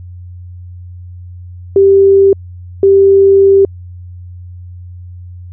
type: tone pair in turn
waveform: sine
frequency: 392 / 392 Hz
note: G4 / G4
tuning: 0 / 0 cents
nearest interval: unison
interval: 0 cents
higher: neither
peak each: -3 dBFS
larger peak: neither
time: 1.76-2.33 / 2.83-3.65 s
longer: second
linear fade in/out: 2 ms
effects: added 89 Hz sine -27 dBFS peak until 5.52 s